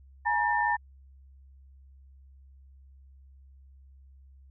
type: tone cluster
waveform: sine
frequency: 842 / 947 / 1794 Hz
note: G#5 / A#5 / A6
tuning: +24 / +27 / +33 cents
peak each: -28 dBFS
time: 0.25-0.77 s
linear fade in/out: 20 ms
effects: added 67 Hz sine -51 dBFS peak until 4.5 s